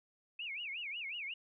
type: tone with vibrato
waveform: sine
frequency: 2500 Hz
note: D#7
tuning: 8 cents sharp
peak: -39 dBFS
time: 0.39-1.34 s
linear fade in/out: 5 ms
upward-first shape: sine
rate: 5.5 Hz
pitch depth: 270 cents each way
effects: none